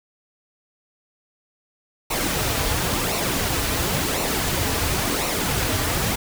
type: noise with flanger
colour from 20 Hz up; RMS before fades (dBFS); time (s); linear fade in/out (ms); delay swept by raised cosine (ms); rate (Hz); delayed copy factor
pink; -23; 2.1-6.16; 10; 0.6 to 5.6; 0.95; -0.55
effects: none